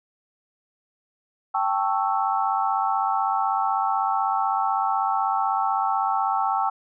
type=chord; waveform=sine; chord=A dominant seventh; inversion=third; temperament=equal; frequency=784 / 880 / 1108.7 / 1318.5 Hz; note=G5 / A5 / C#6 / E6; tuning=0 / 0 / 0 / 0 cents; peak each=-24 / -26 / -28 / -27 dBFS; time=1.54-6.7 s; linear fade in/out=10 ms; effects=none